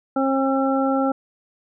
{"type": "harmonic tone", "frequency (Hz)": 269, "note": "C4", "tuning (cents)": 48, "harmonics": [1, 2, 3, 5], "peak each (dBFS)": [-20, -23, -25, -27], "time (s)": [0.16, 1.12], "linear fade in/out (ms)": 5, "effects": []}